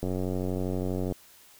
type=click train; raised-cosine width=2 ms; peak=-18 dBFS; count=102; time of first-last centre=0.03-1.123 s; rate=92.4 Hz; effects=white hiss -55 dBFS RMS until 1.59 s